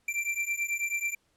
square beating tone pair, 2349 / 2358.2 Hz, D7 / D7, 0 / +7 cents, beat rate 9.2 Hz, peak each -33 / -32 dBFS, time 0.08-1.15 s, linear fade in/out 5 ms, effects pink hiss -71 dBFS RMS until 1.36 s + low-pass 11000 Hz 12 dB/octave

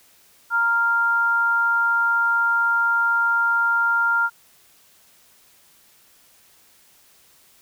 sine tone pair together, 931.7 / 1396 Hz, A#5 / F6, -1 / -1 cents, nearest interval perfect fifth, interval 700 cents, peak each -25 / -17 dBFS, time 0.5-4.3 s, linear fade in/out 50 ms, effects white hiss -55 dBFS RMS until 7.61 s

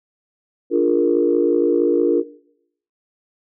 sine chord, Bb dominant seventh, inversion first, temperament equal, 293.7 / 349.2 / 415.3 / 466.2 Hz, D4 / F4 / Ab4 / Bb4, 0 / 0 / 0 / 0 cents, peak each -19 / -17 / -22 / -18 dBFS, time 0.7-2.24 s, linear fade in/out 50 ms, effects noise-tail reverb RT60 0.7 s tail -18 dB re dry + tanh soft clip ceiling -3 dBFS

